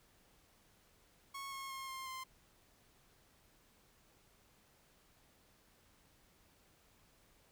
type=tone with pitch steps; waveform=sawtooth; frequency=1100 / 1086.1 / 1072.4 / 1058.9 / 1045.5 Hz; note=C#6 / C#6 / C6 / C6 / C6; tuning=-14 / -36 / +42 / +20 / -2 cents; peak=-40 dBFS; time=1.34-2.24 s; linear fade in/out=10 ms; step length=180 ms; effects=pink hiss -69 dBFS RMS until 7.51 s